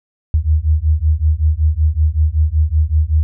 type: beating tone pair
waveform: sine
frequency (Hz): 75 / 80.3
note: D2 / E2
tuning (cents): +37 / -45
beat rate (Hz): 5.3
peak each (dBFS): -14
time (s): 0.34-3.23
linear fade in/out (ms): 0
effects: none